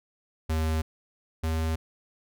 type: tone pair in turn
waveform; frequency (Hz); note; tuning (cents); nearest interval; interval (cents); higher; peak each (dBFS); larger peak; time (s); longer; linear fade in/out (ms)
square; 79.4 / 80.32; D#2 / E2; +36 / -44; unison; 20; second; -25 / -26; first; 0.49-0.82 / 1.43-1.76; neither; 10
effects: none

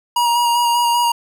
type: tone with vibrato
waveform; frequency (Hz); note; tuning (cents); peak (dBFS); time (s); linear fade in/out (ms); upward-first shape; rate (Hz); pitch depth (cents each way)
square; 951; A#5; +34; -14; 0.16-1.12; 5; square; 5.1; 15
effects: none

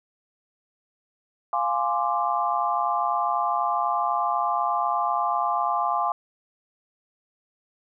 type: chord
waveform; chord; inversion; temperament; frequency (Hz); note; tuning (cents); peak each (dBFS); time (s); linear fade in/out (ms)
sine; D half-diminished seventh; first; equal; 698.5 / 830.6 / 1046.5 / 1174.7; F5 / Ab5 / C6 / D6; 0 / 0 / 0 / 0; -27; 1.53-6.12; 2
effects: none

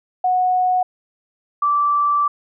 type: tone pair in turn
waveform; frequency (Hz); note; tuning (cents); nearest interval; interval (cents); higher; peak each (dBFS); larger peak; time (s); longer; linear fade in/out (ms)
sine; 734 / 1165.2; F#5 / D6; -14 / -14; minor sixth; 800; second; -14; neither; 0.24-0.83 / 1.62-2.28; second; 5
effects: none

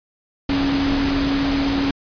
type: tone in noise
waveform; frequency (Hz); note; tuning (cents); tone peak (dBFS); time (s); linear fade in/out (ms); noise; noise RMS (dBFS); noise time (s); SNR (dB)
sine; 277.2; C#4; 0; -18; 0.49-1.91; 5; pink; -24; 0.49-1.91; +3
effects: resampled to 11025 Hz

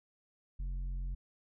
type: tone with tanh clipping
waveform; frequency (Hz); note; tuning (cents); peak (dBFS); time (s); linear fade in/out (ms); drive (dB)
sine; 44.76; F1; +43; -36; 0.59-1.15; 10; 7
effects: none

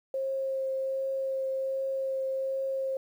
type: tone with vibrato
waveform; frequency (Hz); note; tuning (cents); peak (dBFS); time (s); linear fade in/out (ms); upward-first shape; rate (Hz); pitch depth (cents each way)
sine; 534; C5; +35; -28; 0.14-2.97; 2; triangle; 1.3; 11
effects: 10-bit

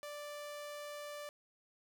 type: tone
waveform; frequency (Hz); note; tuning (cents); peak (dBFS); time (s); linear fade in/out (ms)
sawtooth; 587.3; D5; 0; -40; 0.03-1.29; 0
effects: none

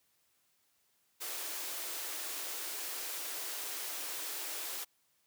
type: high-pass noise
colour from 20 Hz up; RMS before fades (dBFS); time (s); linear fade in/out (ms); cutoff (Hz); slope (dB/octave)
white; -40; 1.2-4.85; 20; 290; 96
effects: white hiss -74 dBFS RMS until 5.26 s + high-pass 60 Hz 12 dB/octave

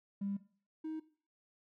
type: tone pair in turn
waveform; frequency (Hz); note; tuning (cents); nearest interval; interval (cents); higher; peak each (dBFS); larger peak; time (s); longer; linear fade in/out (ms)
triangle; 199.3 / 315.2; G3 / D#4; +29 / +23; minor sixth; 794; second; -31 / -35; first; 0.21-0.37 / 0.84-1; neither; 10
effects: noise-tail reverb RT60 0.4 s tail -18 dB re dry + tanh soft clip ceiling -32 dBFS

